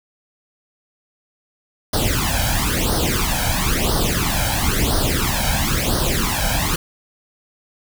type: noise with flanger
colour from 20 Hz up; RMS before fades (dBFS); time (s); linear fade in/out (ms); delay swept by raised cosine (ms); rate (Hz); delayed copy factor
pink; -19; 1.93-6.76; 5; 0.2 to 1.3; 0.99; +0.85
effects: none